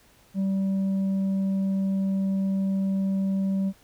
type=tone with tanh clipping; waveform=triangle; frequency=193.4 Hz; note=G3; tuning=23 cents flat; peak=-23 dBFS; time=0.34-3.73 s; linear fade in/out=50 ms; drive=8 dB; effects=pink hiss -58 dBFS RMS until 3.83 s